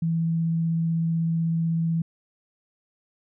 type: tone with vibrato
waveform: sine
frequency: 164.81 Hz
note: E3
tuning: in tune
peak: -21 dBFS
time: 0.02-2.02 s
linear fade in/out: 5 ms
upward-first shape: triangle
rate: 16 Hz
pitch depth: 9 cents each way
effects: none